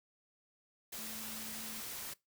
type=tone in noise; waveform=sine; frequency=220 Hz; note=A3; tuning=in tune; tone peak=-51 dBFS; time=0.98-1.81 s; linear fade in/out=10 ms; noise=white; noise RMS=-44 dBFS; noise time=0.92-2.14 s; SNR=-10 dB; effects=noise-tail reverb RT60 0.2 s tail -21 dB re dry